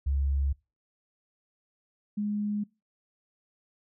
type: tone pair in turn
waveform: sine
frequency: 69.3 / 207.7 Hz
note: C#2 / G#3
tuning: 0 / 0 cents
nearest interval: octave + perfect fifth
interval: 1900 cents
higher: second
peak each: -24 / -27 dBFS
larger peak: first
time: 0.06-0.53 / 2.17-2.64 s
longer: neither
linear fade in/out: 10 ms
effects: noise-tail reverb RT60 0.3 s tail -25 dB re dry